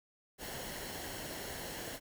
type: noise with comb filter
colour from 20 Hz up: pink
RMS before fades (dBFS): -43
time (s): 0.38-2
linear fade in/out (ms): 50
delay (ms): 0.82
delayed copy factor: -0.5
effects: none